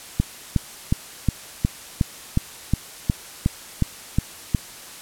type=click train; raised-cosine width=5 ms; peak=-5 dBFS; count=13; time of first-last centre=0.2-4.548 s; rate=2.76 Hz; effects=white hiss -40 dBFS RMS until 5.01 s + low-pass 12000 Hz 12 dB/octave

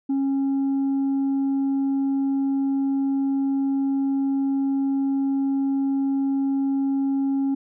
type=tone; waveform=sine; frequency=273.3 Hz; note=C#4; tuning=24 cents flat; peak=-17 dBFS; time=0.09-7.55 s; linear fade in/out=10 ms; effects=tanh soft clip ceiling -19 dBFS

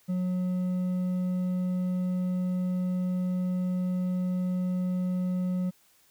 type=tone with hard clipping; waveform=triangle; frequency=182 Hz; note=F#3; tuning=28 cents flat; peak=-27 dBFS; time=0.08-5.71 s; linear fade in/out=20 ms; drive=7 dB; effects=white hiss -63 dBFS RMS until 6.1 s

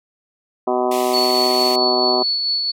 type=harmonic tone; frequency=125.1 Hz; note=B2; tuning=23 cents sharp; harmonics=2 / 3 / 4 / 5 / 6 / 7 / 8 / 9 / 10; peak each=-26 / -20 / -31 / -22 / -22 / -33 / -26 / -33 / -35 dBFS; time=0.67-2.23 s; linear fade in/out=5 ms
type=band-pass noise; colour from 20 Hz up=pink; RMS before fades=-31 dBFS; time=0.91-1.76 s; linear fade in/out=5 ms; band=1900 to 16000 Hz; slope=96 dB/octave
type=tone with tremolo; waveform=sine; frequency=4428 Hz; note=C#8; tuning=3 cents flat; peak=-16 dBFS; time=1.13-2.72 s; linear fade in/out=20 ms; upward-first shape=sine; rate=4.5 Hz; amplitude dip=30%
effects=none

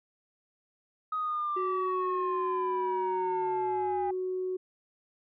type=exponential sweep; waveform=sine; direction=down; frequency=1262 to 806 Hz; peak=-28 dBFS; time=1.12-4.11 s; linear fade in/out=5 ms
type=tone; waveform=sine; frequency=370.1 Hz; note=F#4; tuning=in tune; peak=-29 dBFS; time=1.56-4.57 s; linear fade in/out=10 ms
effects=tanh soft clip ceiling -23 dBFS

